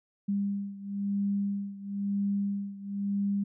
sine beating tone pair, 200 / 201 Hz, G3 / G3, +35 / +44 cents, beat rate 1 Hz, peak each -30 / -33 dBFS, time 0.28-3.44 s, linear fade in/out 10 ms, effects none

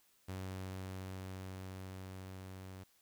sawtooth tone with level ramp, 94.2 Hz, F#2, 32 cents sharp, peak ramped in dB -37 to -44 dBFS, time 0.28-2.84 s, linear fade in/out 10 ms, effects white hiss -71 dBFS RMS until 3.01 s

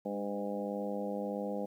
harmonic tone with a mistuned harmonic, 101.6 Hz, G#2, 38 cents flat, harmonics 2 / 3 / 4 / 5 / 6 / 7 / 8, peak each -38 / -43 / -45 / -38 / -43 / -49 / -45 dBFS, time 0.05-1.66 s, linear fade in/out 10 ms, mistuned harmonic 3, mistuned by -26 cents, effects 11-bit

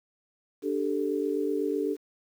sine chord, D suspended fourth, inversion none, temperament equal, 293.7 / 392 / 440 Hz, D4 / G4 / A4, 0 / 0 / 0 cents, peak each -30 dBFS, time 0.62-1.97 s, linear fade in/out 50 ms, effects 9-bit

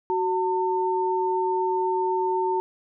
sine tone pair together, 372.3 / 902 Hz, F#4 / A5, +11 / +43 cents, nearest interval octave + minor third, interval 1532 cents, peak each -24 / -24 dBFS, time 0.1-2.6 s, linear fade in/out 0 ms, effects none

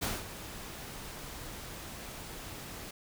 pink noise with ADSR envelope, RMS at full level -32 dBFS, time 0.01-2.91 s, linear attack 20 ms, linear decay 200 ms, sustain -12 dB, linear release 5 ms, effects none

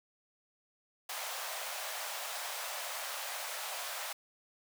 pink high-pass noise, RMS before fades -40 dBFS, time 1.09-4.13 s, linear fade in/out 5 ms, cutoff 570 Hz, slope 48 dB/octave, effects none

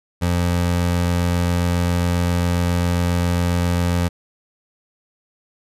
25% pulse tone, 87.4 Hz, F2, 2 cents sharp, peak -13 dBFS, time 0.21-4.09 s, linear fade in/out 20 ms, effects resampled to 32000 Hz

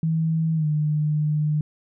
sine tone with pitch glide, 161.2 to 151.28 Hz, E3 to D#3, -38 to -48 cents, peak -19 dBFS, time 0.03-1.61 s, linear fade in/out 2 ms, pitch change -110 cents, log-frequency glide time 0.55-0.67 s, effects none

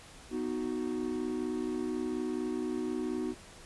triangle chord, B major, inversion none, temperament equal, 246.9 / 311.1 / 370 Hz, B3 / D#4 / F#4, 0 / 0 / 0 cents, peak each -34 dBFS, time 0.3-3.35 s, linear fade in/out 50 ms, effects pink hiss -52 dBFS RMS until 3.65 s + resampled to 24000 Hz

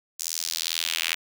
sawtooth tone with high-pass filter sweep, 82.41 Hz, E2, in tune, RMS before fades -29 dBFS, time 0.19-1.15 s, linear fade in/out 10 ms, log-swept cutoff 6600 to 2400 Hz, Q 1.9, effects none

